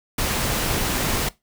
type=noise; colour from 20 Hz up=pink; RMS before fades=-23 dBFS; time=0.18-1.29 s; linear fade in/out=5 ms; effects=noise-tail reverb RT60 0.2 s tail -20 dB re dry